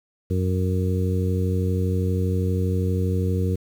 harmonic tone, 92.5 Hz, F#2, in tune, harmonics 1 / 2 / 3 / 4 / 5, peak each -21 / -27 / -32 / -32 / -30 dBFS, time 0.3-3.56 s, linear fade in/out 10 ms, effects 8-bit

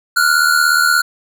square tone pair together, 1390 / 1466.9 Hz, F6 / F#6, -9 / -15 cents, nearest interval minor second, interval 94 cents, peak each -14 dBFS, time 0.16-1.02 s, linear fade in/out 10 ms, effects none

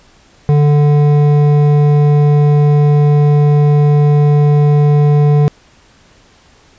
triangle tone with hard clipping, 146.83 Hz, D3, in tune, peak -8 dBFS, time 0.49-5.48 s, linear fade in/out 0 ms, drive 14 dB, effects pink hiss -47 dBFS RMS until 6.78 s + resampled to 16000 Hz

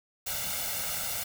white noise with comb filter, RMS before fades -33 dBFS, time 0.26-1.24 s, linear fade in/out 10 ms, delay 1.4 ms, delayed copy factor +0.75, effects none

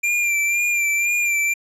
square tone with vibrato, 2376 Hz, D7, 20 cents sharp, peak -18 dBFS, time 0.03-1.54 s, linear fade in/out 10 ms, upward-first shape sine, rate 2 Hz, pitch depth 35 cents each way, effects low-pass 11000 Hz 12 dB/octave

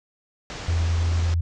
pink low-pass noise, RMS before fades -35 dBFS, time 0.5-1.34 s, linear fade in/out 0 ms, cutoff 7000 Hz, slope 48 dB/octave
sine tone with vibrato, 84 Hz, E2, 33 cents sharp, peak -19 dBFS, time 0.68-1.41 s, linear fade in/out 5 ms, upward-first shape triangle, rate 6.1 Hz, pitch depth 11 cents each way
effects none

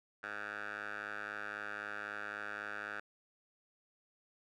10% pulse tone with band-pass filter, 103.83 Hz, G#2, in tune, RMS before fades -43 dBFS, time 0.23-3 s, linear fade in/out 5 ms, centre 1500 Hz, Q 3.5, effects none

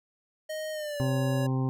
square tone with pitch glide, 622.3 to 560.8 Hz, D#5 to C#5, 0 to +20 cents, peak -33 dBFS, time 0.49-1.47 s, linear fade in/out 10 ms, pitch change -180 cents, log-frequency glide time 0.72-1.1 s
harmonic tone, 130.81 Hz, C3, in tune, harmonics 1 / 2 / 3 / 4 / 6 / 7 / 8, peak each -26 / -31 / -38 / -43 / -42 / -45 / -44 dBFS, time 1-1.69 s, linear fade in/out 0 ms
effects none

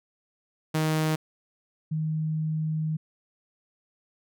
sawtooth / sine tone pair in turn, 156.6 / 156.6 Hz, D#3 / D#3, +11 / +11 cents, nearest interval unison, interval 0 cents, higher neither, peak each -19 / -25 dBFS, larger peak first, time 0.74-1.16 / 1.91-2.97 s, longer second, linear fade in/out 10 ms, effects none

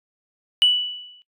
sine tone with exponential decay, 2960 Hz, F#7, in tune, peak -9 dBFS, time 0.62-1.22 s, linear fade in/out 0 ms, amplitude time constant 130 ms, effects noise-tail reverb RT60 0.1 s tail -19 dB re dry + tanh soft clip ceiling -7 dBFS

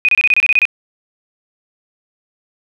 sine tone bursts, 2489 Hz, D#7, in tune, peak -8 dBFS, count 10, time 0.05-0.653 s, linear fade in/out 0 ms, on 36 ms, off 27 ms, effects none

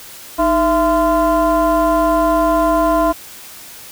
sine tone with frequency modulation, 670 Hz, E5, 28 cents sharp, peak -10 dBFS, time 0.38-3.13 s, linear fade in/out 20 ms, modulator 360 Hz, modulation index 1.2, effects tanh soft clip ceiling -7 dBFS + white hiss -36 dBFS RMS until 3.91 s

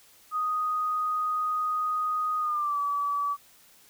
sine tone with pitch glide, 1244.5 to 1147.8 Hz, D#6 to D6, 0 to -40 cents, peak -25 dBFS, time 0.31-3.37 s, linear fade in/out 50 ms, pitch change -140 cents, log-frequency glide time 2.39-2.79 s, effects white hiss -57 dBFS RMS until 3.89 s

